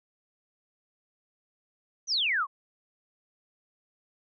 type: exponential sweep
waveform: sine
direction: down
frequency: 6272 to 1038 Hz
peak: -24 dBFS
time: 2.07-2.47 s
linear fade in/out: 50 ms
effects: none